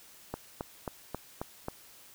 click train, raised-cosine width 1 ms, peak -20 dBFS, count 6, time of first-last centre 0.34-1.684 s, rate 3.72 Hz, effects white hiss -55 dBFS RMS until 2.14 s

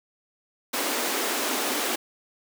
pink high-pass noise, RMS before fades -27 dBFS, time 0.73-1.96 s, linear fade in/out 10 ms, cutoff 250 Hz, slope 48 dB/octave, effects none

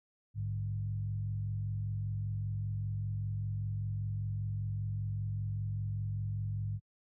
sine tone with frequency modulation, 103.8 Hz, G#2, in tune, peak -32 dBFS, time 0.34-6.8 s, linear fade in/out 50 ms, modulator 45.1 Hz, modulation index 0.69, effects high-pass 60 Hz 12 dB/octave

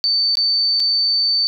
sine tone with dropouts, 4553 Hz, C#8, 45 cents sharp, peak -14 dBFS, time 0.04-1.47 s, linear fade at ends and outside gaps 0 ms, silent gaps 0.354-0.371 / 0.798-0.802 s, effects none

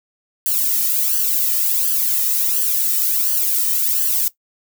violet noise with flanger, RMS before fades -18 dBFS, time 0.46-4.28 s, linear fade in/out 0 ms, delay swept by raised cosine 0.65 to 1.65 ms, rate 1.4 Hz, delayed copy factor +0.9, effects noise-tail reverb RT60 0.1 s tail -17 dB re dry

